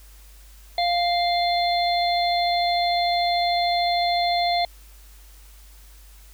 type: harmonic tone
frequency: 698.5 Hz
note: F5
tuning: in tune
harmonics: 1 / 3 / 5 / 6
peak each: -20 / -30 / -30 / -28 dBFS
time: 0.78-4.65 s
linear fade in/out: 2 ms
effects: added 50 Hz sine -45 dBFS peak until 6.33 s + white hiss -53 dBFS RMS until 6.33 s